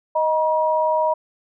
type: tone pair together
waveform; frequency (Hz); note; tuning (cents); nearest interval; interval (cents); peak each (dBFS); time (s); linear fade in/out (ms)
sine; 624.7 / 957; D#5 / A#5; +7 / +45; perfect fifth; 738; -19; 0.15-1.14; 10
effects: none